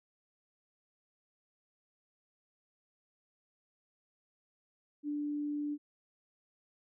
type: tone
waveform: sine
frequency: 293.7 Hz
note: D4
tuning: in tune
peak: -33 dBFS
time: 5.03-5.78 s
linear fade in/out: 50 ms
effects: none